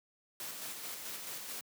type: noise with tremolo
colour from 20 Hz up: white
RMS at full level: -42 dBFS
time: 0.4-1.61 s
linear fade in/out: 2 ms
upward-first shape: square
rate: 4.6 Hz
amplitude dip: 30%
effects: high-pass 150 Hz 12 dB/octave